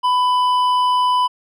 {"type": "tone with hard clipping", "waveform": "sine", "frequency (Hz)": 997, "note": "B5", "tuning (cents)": 16, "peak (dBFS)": -15, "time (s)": [0.03, 1.28], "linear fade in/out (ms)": 20, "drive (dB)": 7, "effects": []}